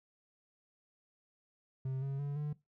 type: tone with pitch steps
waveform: triangle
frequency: 132 / 137.29 / 142.79 / 148.51 Hz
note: C3 / C#3 / D3 / D3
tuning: +16 / -16 / -48 / +20 cents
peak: -32 dBFS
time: 1.85-2.53 s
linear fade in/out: 5 ms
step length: 170 ms
effects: noise-tail reverb RT60 0.2 s tail -19 dB re dry